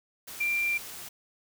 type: tone in noise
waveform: sine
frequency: 2371 Hz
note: D7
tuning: 16 cents sharp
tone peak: -25 dBFS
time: 0.4-0.78 s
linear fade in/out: 10 ms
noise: white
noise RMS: -42 dBFS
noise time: 0.27-1.09 s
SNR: +14 dB
effects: none